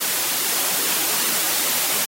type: noise with flanger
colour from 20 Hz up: white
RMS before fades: -21 dBFS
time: 0-2.06 s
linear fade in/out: 20 ms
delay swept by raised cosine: 1.2 to 4.6 ms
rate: 2.4 Hz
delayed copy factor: -0.5
effects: high-pass 200 Hz 12 dB/octave + AAC 48 kbps